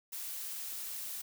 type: noise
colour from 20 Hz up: blue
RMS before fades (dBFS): -41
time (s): 0.12-1.22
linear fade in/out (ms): 10
effects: none